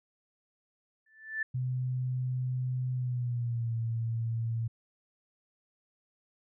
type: tone with exponential growth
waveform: sine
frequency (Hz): 1760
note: A6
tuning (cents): 0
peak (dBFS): -27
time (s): 1.06-1.43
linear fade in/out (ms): 5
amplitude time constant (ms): 80
type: tone with pitch glide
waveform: sine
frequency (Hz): 127.1 to 114.55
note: C3 to A#2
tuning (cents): -50 to -30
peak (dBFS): -29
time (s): 1.54-4.68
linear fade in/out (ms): 10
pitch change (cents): -180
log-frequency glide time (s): 2.93-3.75
effects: none